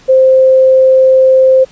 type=tone; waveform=sine; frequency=523.3 Hz; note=C5; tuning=in tune; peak=-3 dBFS; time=0.08-1.65 s; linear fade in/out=20 ms; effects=pink hiss -42 dBFS RMS until 1.71 s + resampled to 16000 Hz